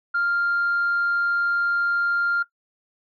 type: tone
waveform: sine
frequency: 1396.9 Hz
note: F6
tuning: in tune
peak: -18 dBFS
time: 0.14-2.43 s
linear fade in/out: 10 ms
effects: noise-tail reverb RT60 0.1 s tail -17 dB re dry + tanh soft clip ceiling -16 dBFS